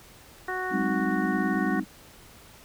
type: harmonic tone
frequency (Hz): 370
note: F#4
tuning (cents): 0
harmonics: 1 / 2 / 3 / 4 / 5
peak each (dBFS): -34 / -34 / -36 / -35 / -34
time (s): 0.48-1.8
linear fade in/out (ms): 5
type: chord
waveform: sine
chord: Ab dominant seventh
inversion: third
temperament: equal with one note detuned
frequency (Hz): 189.32 / 207.7 / 261.6 / 311.1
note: Gb3 / Ab3 / C4 / Eb4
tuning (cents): +40 / 0 / 0 / 0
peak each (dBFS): -30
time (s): 0.7-1.85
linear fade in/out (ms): 50
effects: pink hiss -51 dBFS RMS until 2.64 s